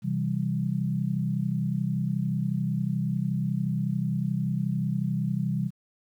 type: chord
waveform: sine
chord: C major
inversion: none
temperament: equal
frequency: 130.81 / 164.81 / 196 Hz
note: C3 / E3 / G3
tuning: 0 / 0 / 0 cents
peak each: -29 dBFS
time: 0.02-5.71 s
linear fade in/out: 50 ms
effects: 10-bit